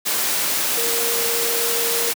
sine tone in noise, 466.7 Hz, A#4, 2 cents sharp, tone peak -26 dBFS, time 0.76-2.12 s, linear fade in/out 20 ms, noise white, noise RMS -21 dBFS, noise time 0.05-2.14 s, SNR -8 dB, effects high-pass 200 Hz 12 dB/octave

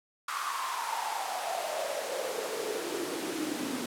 pink noise with high-pass filter sweep, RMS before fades -34 dBFS, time 0.28-3.86 s, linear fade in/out 5 ms, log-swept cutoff 1200 to 250 Hz, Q 6.9, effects low-pass 12000 Hz 12 dB/octave

